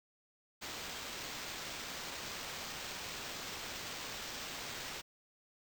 white noise with sample-and-hold, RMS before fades -44 dBFS, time 0.61-5.02 s, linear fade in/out 20 ms, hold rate 11025 Hz, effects none

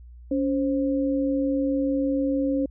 sine tone pair together, 280.5 / 527.2 Hz, C#4 / C5, +21 / +13 cents, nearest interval major seventh, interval 1092 cents, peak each -22 / -27 dBFS, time 0.31-2.66 s, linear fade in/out 5 ms, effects added 60 Hz sine -42 dBFS peak until 2.7 s

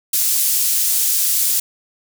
pink high-pass noise, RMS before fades -17 dBFS, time 0.13-1.6 s, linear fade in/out 5 ms, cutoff 7800 Hz, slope 12 dB/octave, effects none

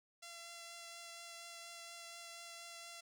5% pulse tone with vibrato, 681 Hz, F5, 44 cents flat, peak -38 dBFS, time 0.22-3.01 s, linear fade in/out 10 ms, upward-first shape triangle, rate 4.2 Hz, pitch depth 12 cents each way, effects none

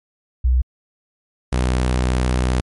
sine / sawtooth tone pair in turn, 62.6 / 62.6 Hz, B1 / B1, +24 / +24 cents, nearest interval unison, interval 0 cents, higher neither, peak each -12 dBFS, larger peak neither, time 0.44-0.62 / 1.52-2.61 s, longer second, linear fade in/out 10 ms, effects MP3 48 kbps

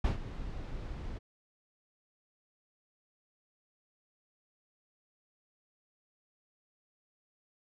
brown noise with ADSR envelope, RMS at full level -26 dBFS, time 0.04-1.19 s, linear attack 7 ms, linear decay 120 ms, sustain -14 dB, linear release 20 ms, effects low-pass 5000 Hz 12 dB/octave

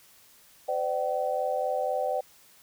sine tone cluster, 513 / 597 / 764 Hz, C5 / D5 / G5, -34 / +28 / -45 cents, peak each -30 dBFS, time 0.68-2.21 s, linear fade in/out 10 ms, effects white hiss -57 dBFS RMS until 2.62 s

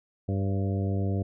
harmonic tone with a mistuned harmonic, 98 Hz, G2, in tune, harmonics 1 / 2 / 3 / 4 / 5 / 6 / 7, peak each -26 / -32 / -36 / -38 / -40 / -42 / -43 dBFS, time 0.28-1.23 s, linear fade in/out 10 ms, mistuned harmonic 6, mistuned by -34 cents, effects none

